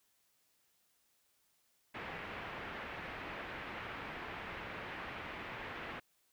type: low-pass noise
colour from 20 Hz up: white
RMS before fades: -45 dBFS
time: 1.94-6 s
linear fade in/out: 10 ms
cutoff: 2400 Hz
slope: 24 dB/octave
effects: white hiss -75 dBFS RMS until 6.32 s